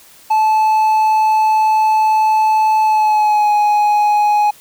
triangle tone with pitch glide, 869 to 835.5 Hz, A5 to G#5, -22 to +10 cents, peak -8 dBFS, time 0.3-4.51 s, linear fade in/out 10 ms, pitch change -68 cents, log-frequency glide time 2.82-3.52 s, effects white hiss -44 dBFS RMS until 4.6 s

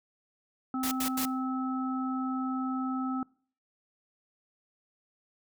harmonic tone, 260 Hz, C4, 11 cents flat, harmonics 1 / 3 / 5, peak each -30 / -40 / -37 dBFS, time 0.74-3.23 s, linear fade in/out 2 ms
white noise bursts, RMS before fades -33 dBFS, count 3, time 0.83-1.255 s, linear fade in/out 5 ms, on 85 ms, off 85 ms
effects noise-tail reverb RT60 0.5 s tail -25 dB re dry

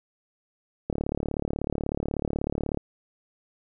click train, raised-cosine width 2 ms, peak -14 dBFS, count 69, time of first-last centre 0.9-2.773 s, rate 36.3 Hz, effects none

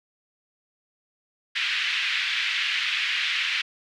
white band-pass noise, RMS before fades -26 dBFS, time 1.55-3.62 s, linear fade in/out 10 ms, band 1800 to 3200 Hz, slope 24 dB/octave, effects none

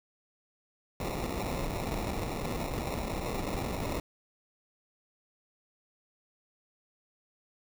pink noise with sample-and-hold, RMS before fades -34 dBFS, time 1-4 s, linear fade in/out 2 ms, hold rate 1575 Hz, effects none

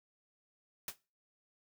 white noise with exponential decay, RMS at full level -35 dBFS, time 0.88-0.96 s, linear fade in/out 2 ms, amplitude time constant 17 ms, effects noise-tail reverb RT60 0.3 s tail -20 dB re dry

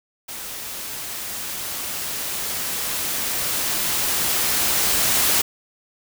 white noise with level ramp, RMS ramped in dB -33 to -18 dBFS, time 0.28-5.42 s, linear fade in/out 10 ms, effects none

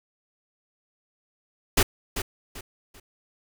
pink noise with echo, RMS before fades -19 dBFS, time 1.77-1.83 s, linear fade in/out 5 ms, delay 390 ms, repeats 3, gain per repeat -10 dB, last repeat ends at 3 s, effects none

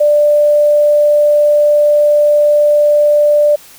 sine tone, 591 Hz, D5, 11 cents sharp, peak -6 dBFS, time 0-3.56 s, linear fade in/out 10 ms, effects white hiss -39 dBFS RMS until 3.78 s

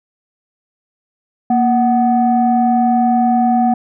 sine tone pair together, 234.9 / 745.1 Hz, A#3 / F#5, +13 / +12 cents, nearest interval octave + minor sixth, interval 1999 cents, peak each -12 dBFS, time 1.5-3.74 s, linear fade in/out 5 ms, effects tanh soft clip ceiling -4 dBFS

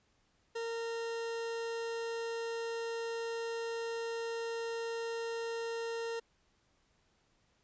40% pulse tone, 460.3 Hz, A#4, 22 cents flat, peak -35 dBFS, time 0.55-6.2 s, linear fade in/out 10 ms, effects pink hiss -73 dBFS RMS until 7.63 s + resampled to 16000 Hz

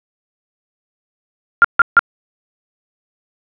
sine tone bursts, 1396.9 Hz, F6, in tune, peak -3 dBFS, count 3, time 1.62-1.992 s, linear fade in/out 0 ms, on 24 ms, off 150 ms, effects resampled to 8000 Hz + 7-bit

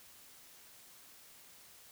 silence, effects white hiss -58 dBFS RMS until 1.91 s

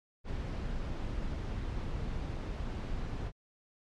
brown noise, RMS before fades -36 dBFS, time 0.24-3.32 s, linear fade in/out 50 ms, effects low-pass 5000 Hz 12 dB/octave + MP3 64 kbps

